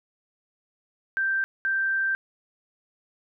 sine tone bursts at uneven times, 1568 Hz, G6, in tune, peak -22 dBFS, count 2, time 1.17-1.44 / 1.65-2.15 s, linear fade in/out 0 ms, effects none

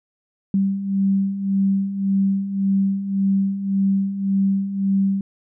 sine beating tone pair, 194 / 195.8 Hz, G3 / G3, -18 / -2 cents, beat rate 1.8 Hz, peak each -24 / -18 dBFS, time 0.54-5.21 s, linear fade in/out 2 ms, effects none

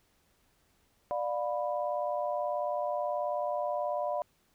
sine chord, B diminished, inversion first, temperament just, 592.7 / 711.2 / 987.8 Hz, D5 / F5 / B5, +16 / +31 / 0 cents, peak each -32 / -34 / -37 dBFS, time 1.11-4.22 s, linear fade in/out 0 ms, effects pink hiss -70 dBFS RMS until 4.54 s

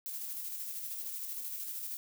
violet noise with tremolo, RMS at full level -39 dBFS, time 0.06-1.97 s, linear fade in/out 0 ms, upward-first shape square, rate 13 Hz, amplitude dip 30%, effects none

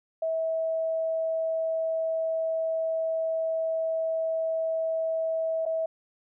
sine tone with dropouts, 648 Hz, E5, 30 cents flat, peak -25 dBFS, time 0.22-5.86 s, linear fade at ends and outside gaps 5 ms, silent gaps 5.654-5.661 s, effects none

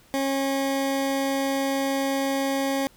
20% pulse tone, 272.6 Hz, C#4, 29 cents flat, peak -18 dBFS, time 0.14-2.87 s, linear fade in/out 0 ms, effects pink hiss -56 dBFS RMS until 2.96 s

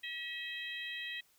harmonic tone, 642 Hz, E5, 46 cents flat, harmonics 3 / 4 / 5 / 6, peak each -42 / -45 / -45 / -48 dBFS, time 0.03-1.21 s, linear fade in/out 10 ms, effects white hiss -69 dBFS RMS until 1.38 s

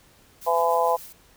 blue noise with tremolo, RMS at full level -41 dBFS, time 0.41-1.13 s, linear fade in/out 10 ms, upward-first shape sine, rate 6.9 Hz, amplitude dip 40%
harmonic tone, 168.2 Hz, E3, 35 cents sharp, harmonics 3 / 4 / 5 / 6, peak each -24 / -24 / -24 / -24 dBFS, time 0.46-0.97 s, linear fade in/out 20 ms
effects pink hiss -56 dBFS RMS until 1.36 s

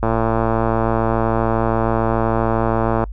click train, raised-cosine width 1 ms, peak -4 dBFS, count 341, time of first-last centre 0.03-3.039 s, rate 113 Hz, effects noise-tail reverb RT60 0.1 s tail -26 dB re dry + added 50 Hz sine -26 dBFS peak until 3.12 s

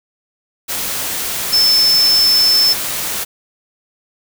sine tone in noise, 5280 Hz, E8, 2 cents sharp, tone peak -9 dBFS, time 1.52-2.74 s, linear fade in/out 20 ms, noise white, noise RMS -21 dBFS, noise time 0.68-3.25 s, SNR +9 dB, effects none

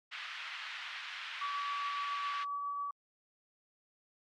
white band-pass noise, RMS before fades -44 dBFS, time 0.11-2.45 s, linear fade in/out 20 ms, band 1200 to 3200 Hz, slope 24 dB/octave
sine tone with tremolo, 1143 Hz, D6, 47 cents flat, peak -34 dBFS, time 1.41-2.91 s, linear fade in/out 5 ms, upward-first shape triangle, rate 7.3 Hz, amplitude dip 25%
effects AAC 64 kbps

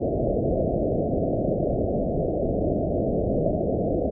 white low-pass noise, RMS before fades -24 dBFS, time 0-4.11 s, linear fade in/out 20 ms, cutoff 680 Hz, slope 96 dB/octave, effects none

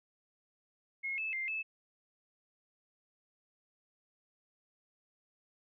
sine tone with pitch steps, 2162 / 2617 / 2100 / 2614 Hz, C#7 / E7 / C7 / E7, -44 / -13 / +6 / -15 cents, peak -34 dBFS, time 1.03-1.63 s, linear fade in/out 20 ms, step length 150 ms, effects none

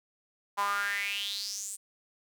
sawtooth tone with high-pass filter sweep, 201.5 Hz, G3, 48 cents sharp, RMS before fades -33 dBFS, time 0.57-1.77 s, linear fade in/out 20 ms, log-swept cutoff 930 to 8700 Hz, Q 6.8, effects none

